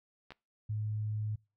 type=clicks; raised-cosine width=0.3 ms; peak=-31 dBFS; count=2; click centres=0.306 / 0.32 s
type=tone; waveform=sine; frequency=106.9 Hz; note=A2; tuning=49 cents flat; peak=-32 dBFS; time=0.69-1.36 s; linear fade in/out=10 ms
effects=noise-tail reverb RT60 0.3 s tail -25 dB re dry